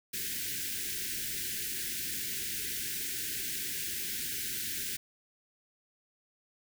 white band-stop noise, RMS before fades -36 dBFS, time 0.13-4.97 s, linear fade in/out 10 ms, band 430 to 1500 Hz, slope 96 dB/octave, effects none

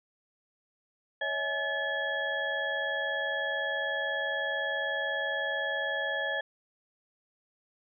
sine tone cluster, 557 / 637 / 841 / 1725 / 3300 Hz, C#5 / D#5 / G#5 / A6 / G#7, +8 / +41 / +22 / -35 / -12 cents, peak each -36 / -37 / -40 / -31 / -40 dBFS, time 1.21-6.41 s, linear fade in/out 5 ms, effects none

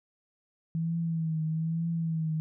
sine tone with vibrato, 162.3 Hz, E3, 27 cents flat, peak -27 dBFS, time 0.75-2.4 s, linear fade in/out 0 ms, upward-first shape triangle, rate 1.1 Hz, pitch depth 60 cents each way, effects none

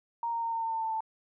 sine tone with pitch steps, 932.3 / 925.3 / 918.4 / 911.5 / 904.7 / 897.9 / 891.2 / 884.6 Hz, A#5 / A#5 / A#5 / A#5 / A5 / A5 / A5 / A5, 0 / -13 / -26 / -39 / +48 / +35 / +22 / +9 cents, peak -29 dBFS, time 0.23-1.006 s, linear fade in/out 2 ms, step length 97 ms, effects none

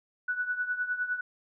sine tone with tremolo, 1480 Hz, F#6, in tune, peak -25 dBFS, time 0.28-1.21 s, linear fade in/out 5 ms, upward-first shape triangle, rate 9.8 Hz, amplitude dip 80%, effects none

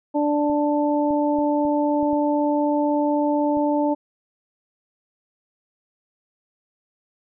harmonic tone, 294 Hz, D4, 2 cents sharp, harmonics 1 / 2 / 3, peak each -20 / -23 / -25 dBFS, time 0.14-3.95 s, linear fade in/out 20 ms
clicks, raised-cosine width 3 ms, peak -27 dBFS, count 7, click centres 0.499 / 1.107 / 1.387 / 1.652 / 2.029 / 2.131 / 3.571 s
effects none

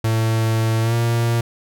45% pulse tone with pitch glide, 112.2 to 116.96 Hz, A2 to A#2, +34 to +6 cents, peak -16 dBFS, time 0.04-1.41 s, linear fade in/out 5 ms, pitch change +72 cents, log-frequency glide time 0.82-0.94 s, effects none

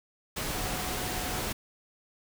sine tone in noise, 735 Hz, F#5, 12 cents flat, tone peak -41 dBFS, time 0.54-1.4 s, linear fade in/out 10 ms, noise pink, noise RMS -33 dBFS, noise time 0.36-1.53 s, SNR -11 dB, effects none

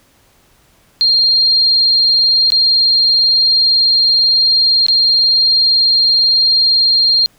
sine tone with dropouts, 4207 Hz, C8, 9 cents sharp, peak -8 dBFS, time 1.01-7.26 s, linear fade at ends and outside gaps 0 ms, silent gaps 2.503-2.52 / 4.865-4.884 s, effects pink hiss -52 dBFS RMS until 7.38 s

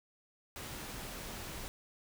pink noise, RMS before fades -44 dBFS, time 0.56-1.68 s, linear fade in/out 0 ms, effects none

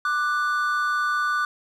triangle tone pair together, 1182.5 / 1480 Hz, D6 / F#6, +12 / 0 cents, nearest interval major third, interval 388 cents, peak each -22 dBFS, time 0.05-1.45 s, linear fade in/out 2 ms, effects none

